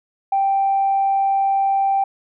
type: tone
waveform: sine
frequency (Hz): 784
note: G5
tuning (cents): 0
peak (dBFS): -14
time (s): 0.32-2.04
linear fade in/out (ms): 5
effects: tanh soft clip ceiling -10 dBFS